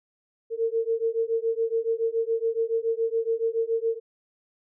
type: beating tone pair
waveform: sine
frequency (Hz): 451.6 / 458.7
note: A4 / A#4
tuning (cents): +45 / -28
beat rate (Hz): 7.1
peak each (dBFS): -26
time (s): 0.5-4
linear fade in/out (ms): 50
effects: none